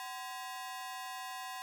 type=ring-modulated tone; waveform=sawtooth; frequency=892 Hz; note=A5; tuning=23 cents sharp; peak=-34 dBFS; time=0-1.62 s; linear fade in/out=0 ms; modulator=136 Hz; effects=none